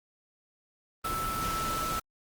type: tone in noise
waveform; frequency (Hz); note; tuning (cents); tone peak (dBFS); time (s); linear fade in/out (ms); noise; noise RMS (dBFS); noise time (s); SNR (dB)
sine; 1318.5; E6; 0; -31; 1.04-2; 10; pink; -35; 1.04-2; +1
effects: Opus 32 kbps